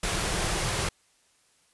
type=band-stop noise; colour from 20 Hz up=pink; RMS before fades=-28 dBFS; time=0.03-0.89 s; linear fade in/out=5 ms; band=210 to 300 Hz; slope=96 dB/octave; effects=white hiss -65 dBFS RMS until 1.73 s + resampled to 24000 Hz